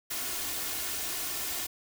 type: noise with comb filter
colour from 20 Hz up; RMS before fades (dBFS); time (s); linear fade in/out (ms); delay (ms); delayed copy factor
white; -34; 0.1-1.67; 10; 2.8; +0.5
effects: none